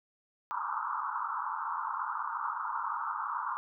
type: band-pass noise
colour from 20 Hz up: pink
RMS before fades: -35 dBFS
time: 0.51-3.57 s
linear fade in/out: 0 ms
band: 880 to 1400 Hz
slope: 96 dB/octave
effects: none